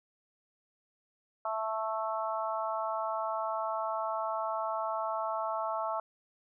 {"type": "harmonic tone", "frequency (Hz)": 220, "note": "A3", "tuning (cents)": 0, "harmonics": [3, 4, 5, 6], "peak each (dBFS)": [-35, -36, -37, -38], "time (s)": [1.45, 6], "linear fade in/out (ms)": 2, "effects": []}